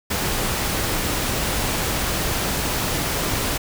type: noise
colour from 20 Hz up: pink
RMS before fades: -23 dBFS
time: 0.1-3.58 s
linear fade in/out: 10 ms
effects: none